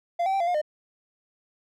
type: tone with pitch steps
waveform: triangle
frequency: 690 / 769 / 781 / 687 / 712 / 606 Hz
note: F5 / G5 / G5 / F5 / F5 / D#5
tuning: -21 / -33 / -7 / -29 / +33 / -46 cents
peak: -20 dBFS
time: 0.19-0.616 s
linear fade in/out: 10 ms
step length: 71 ms
effects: none